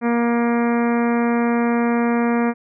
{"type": "harmonic tone", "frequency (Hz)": 236, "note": "A#3", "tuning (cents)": 22, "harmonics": [1, 2, 3, 4, 5, 6, 7, 8, 9, 10], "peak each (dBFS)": [-17, -23, -27, -29, -31, -33, -34, -35, -36, -37], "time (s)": [0.01, 2.54], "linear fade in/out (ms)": 50, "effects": []}